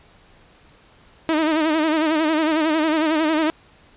sawtooth tone with vibrato, 313.6 Hz, D#4, 14 cents sharp, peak -13 dBFS, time 1.29-3.5 s, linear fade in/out 0 ms, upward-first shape sine, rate 11 Hz, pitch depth 76 cents each way, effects pink hiss -52 dBFS RMS until 3.96 s + resampled to 8000 Hz

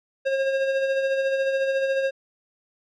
square tone with tremolo, 539 Hz, C#5, 49 cents flat, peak -20 dBFS, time 0.25-2.11 s, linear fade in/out 20 ms, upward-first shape sine, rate 14 Hz, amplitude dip 40%, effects low-pass 3000 Hz 12 dB/octave

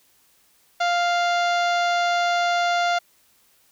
harmonic tone with a mistuned harmonic, 698.5 Hz, F5, in tune, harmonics 1 / 2 / 3 / 4 / 5 / 6 / 7 / 8 / 9 / 10, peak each -20 / -25 / -31 / -35 / -33 / -37 / -39 / -43 / -44 / -45 dBFS, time 0.8-2.99 s, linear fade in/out 10 ms, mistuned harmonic 7, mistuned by -45 cents, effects white hiss -60 dBFS RMS until 3.71 s

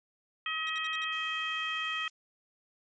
harmonic tone, 636 Hz, D#5, 38 cents sharp, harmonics 2 / 3 / 4 / 5, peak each -37 / -37 / -37 / -37 dBFS, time 0.46-2.08 s, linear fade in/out 2 ms
sawtooth tone bursts, 1900 Hz, A#6, 33 cents sharp, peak -37 dBFS, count 5, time 0.67-1.042 s, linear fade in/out 0 ms, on 24 ms, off 63 ms
violet noise, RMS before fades -46 dBFS, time 1.12-2.1 s, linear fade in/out 5 ms
effects resampled to 16000 Hz

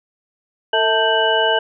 sine tone cluster, 449.5 / 650 / 884 / 1565 / 2955 Hz, A4 / E5 / A5 / G6 / F#7, +37 / -24 / +8 / -3 / -3 cents, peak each -20 dBFS, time 0.73-1.59 s, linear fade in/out 5 ms, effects none

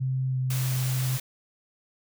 sine tone with pitch glide, 130.81 to 129.16 Hz, C3 to C3, 0 to -22 cents, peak -24 dBFS, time 0-1.18 s, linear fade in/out 20 ms, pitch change -22 cents, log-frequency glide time 0.29-0.37 s
white noise, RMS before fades -35 dBFS, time 0.5-1.2 s, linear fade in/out 5 ms
effects none

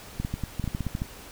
clicks, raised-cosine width 5 ms, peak -16 dBFS, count 12, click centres 0.2 / 0.249 / 0.34 / 0.437 / 0.597 / 0.641 / 0.677 / 0.749 / 0.807 / 0.867 / 0.951 / 1.019 s, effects pink hiss -45 dBFS RMS until 1.31 s

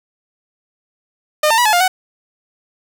sawtooth tone with pitch steps, 608 / 902 / 973 / 857 / 704 / 746 Hz, D#5 / A5 / B5 / A5 / F5 / F#5, -40 / +43 / -26 / -46 / +14 / +14 cents, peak -7 dBFS, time 1.43-1.88 s, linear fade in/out 5 ms, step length 75 ms, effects none

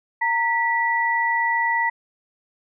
sine tone pair together, 923 / 1955.8 Hz, A#5 / B6, -17 / -17 cents, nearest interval octave + minor second, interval 1300 cents, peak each -21 dBFS, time 0.21-1.9 s, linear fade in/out 10 ms, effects none

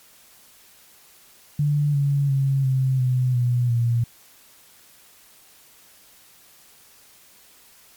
sine tone with pitch steps, 146.4 / 141.25 / 136.28 / 131.49 / 126.86 / 122.4 / 118.09 Hz, D3 / C#3 / C#3 / C3 / B2 / B2 / A#2, -5 / +33 / -29 / +9 / +47 / -15 / +23 cents, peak -17 dBFS, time 1.59-4.04 s, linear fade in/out 5 ms, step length 350 ms, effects white hiss -52 dBFS RMS until 7.96 s + MP3 96 kbps

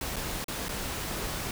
pink noise with dropouts, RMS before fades -34 dBFS, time 0.01-1.51 s, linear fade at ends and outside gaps 2 ms, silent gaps 0.16-0.164 / 0.443-0.482 / 0.685-0.691 s, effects none

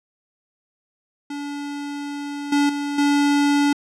square tone with level steps, 287.1 Hz, D4, 39 cents flat, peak -28 / -16 / -24 / -16 dBFS, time 1.3-3.73 s, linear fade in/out 5 ms, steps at 2.52 / 2.69 / 2.98 s, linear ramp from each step 5 ms, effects low-pass 8000 Hz 12 dB/octave

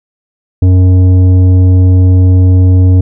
triangle tone with tanh clipping, 92 Hz, F#2, 9 cents flat, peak -4 dBFS, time 0.62-3.01 s, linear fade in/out 5 ms, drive 14 dB, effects none

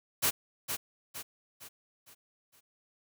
white noise with echo, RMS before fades -27 dBFS, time 0.22-0.31 s, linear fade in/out 20 ms, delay 460 ms, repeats 5, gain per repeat -7 dB, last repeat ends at 2.61 s, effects none

